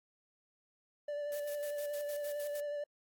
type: tone with vibrato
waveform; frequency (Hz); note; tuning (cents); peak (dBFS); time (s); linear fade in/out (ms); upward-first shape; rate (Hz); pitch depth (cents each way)
triangle; 584; D5; -10; -34; 1.08-2.84; 5; sine; 11; 18
type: noise with tremolo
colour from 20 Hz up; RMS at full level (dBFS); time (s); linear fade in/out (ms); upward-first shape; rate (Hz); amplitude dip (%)
blue; -48; 1.32-2.6; 0; square; 6.5; 75
effects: AAC 64 kbps